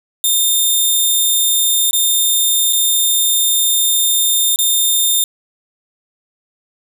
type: tone with dropouts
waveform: 10% pulse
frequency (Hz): 3627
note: A#7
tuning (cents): -48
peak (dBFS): -4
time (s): 0.24-5.24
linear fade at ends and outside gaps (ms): 1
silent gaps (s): 1.91-1.931 / 2.726-2.731 / 4.56-4.588
effects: none